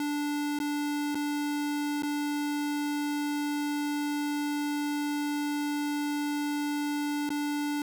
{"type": "tone with dropouts", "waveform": "square", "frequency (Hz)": 292.6, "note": "D4", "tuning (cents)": -6, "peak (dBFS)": -29, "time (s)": [0, 7.82], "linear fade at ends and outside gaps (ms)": 2, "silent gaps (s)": [[0.589, 0.6], [1.147, 1.153], [2.023, 2.032], [7.292, 7.303]], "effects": []}